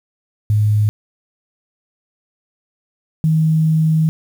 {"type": "tone pair in turn", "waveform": "sine", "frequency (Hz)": [105.7, 158.37], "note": ["G#2", "D#3"], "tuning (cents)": [31, 31], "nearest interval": "perfect fifth", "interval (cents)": 700, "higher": "second", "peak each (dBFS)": -11, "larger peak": "neither", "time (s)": [[0.5, 0.89], [3.24, 4.09]], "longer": "second", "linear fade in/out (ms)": 0, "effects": ["7-bit"]}